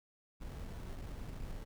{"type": "noise with sample-and-hold", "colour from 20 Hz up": "brown", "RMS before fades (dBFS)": -44, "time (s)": [0.4, 1.65], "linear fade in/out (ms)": 20, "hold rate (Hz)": 2450, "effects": []}